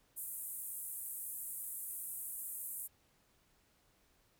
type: band-pass noise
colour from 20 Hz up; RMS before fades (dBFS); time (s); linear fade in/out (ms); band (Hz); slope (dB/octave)
white; -44; 0.16-2.88; 20; 8500 to 15000; 48
effects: pink hiss -72 dBFS RMS until 4.39 s